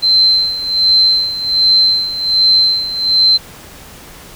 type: tone with tremolo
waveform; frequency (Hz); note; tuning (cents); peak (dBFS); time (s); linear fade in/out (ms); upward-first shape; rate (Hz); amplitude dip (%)
sine; 4097; C8; -37; -6; 0.02-3.38; 20; sine; 1.3; 75
effects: pink hiss -36 dBFS RMS until 4.35 s